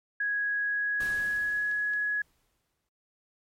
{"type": "tone with pitch glide", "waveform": "sine", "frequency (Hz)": [1661.2, 1681.5], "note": ["G#6", "G#6"], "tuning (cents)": [0, 21], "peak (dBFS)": -26, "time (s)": [0.2, 2.22], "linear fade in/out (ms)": 5, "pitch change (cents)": 21, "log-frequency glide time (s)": [0.63, 1.65]}
{"type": "noise with exponential decay", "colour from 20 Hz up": "pink", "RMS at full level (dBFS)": -42, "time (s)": [1, 2.89], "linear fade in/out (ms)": 5, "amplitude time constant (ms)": 410}
{"type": "clicks", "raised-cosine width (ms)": 0.2, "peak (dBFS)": -33, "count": 2, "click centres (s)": [1.714, 1.936]}
{"effects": ["MP3 64 kbps"]}